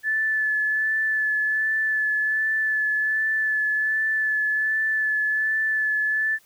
sine tone with vibrato, 1738 Hz, A6, 22 cents flat, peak -20 dBFS, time 0.03-6.39 s, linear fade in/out 50 ms, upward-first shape sine, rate 1.3 Hz, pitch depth 19 cents each way, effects white hiss -58 dBFS RMS until 6.45 s

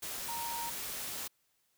sine tone in noise, 932.3 Hz, A#5, in tune, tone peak -38 dBFS, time 0.28-0.7 s, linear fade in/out 10 ms, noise white, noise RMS -40 dBFS, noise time 0.02-1.28 s, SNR -1 dB, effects white hiss -75 dBFS RMS until 1.77 s

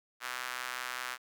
sawtooth tone with high-pass filter, 125.3 Hz, B2, 25 cents sharp, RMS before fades -39 dBFS, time 0.2-1.18 s, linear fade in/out 50 ms, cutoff 1400 Hz, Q 1.7, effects none

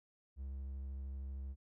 triangle tone with vibrato, 67.4 Hz, C#2, 48 cents flat, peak -39 dBFS, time 0.36-1.56 s, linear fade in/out 50 ms, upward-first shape square, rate 13 Hz, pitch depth 15 cents each way, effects none

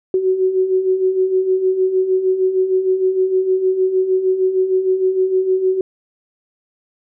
sine beating tone pair, 370 / 376.5 Hz, F#4 / F#4, 0 / +30 cents, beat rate 6.5 Hz, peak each -21 / -14 dBFS, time 0.14-5.81 s, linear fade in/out 2 ms, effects none

